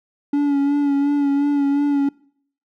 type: tone with vibrato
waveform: triangle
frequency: 284.1 Hz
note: C#4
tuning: 43 cents sharp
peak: -13 dBFS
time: 0.33-2.09 s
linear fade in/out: 5 ms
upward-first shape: sine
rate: 2.8 Hz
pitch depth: 31 cents each way
effects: noise-tail reverb RT60 0.6 s tail -23 dB re dry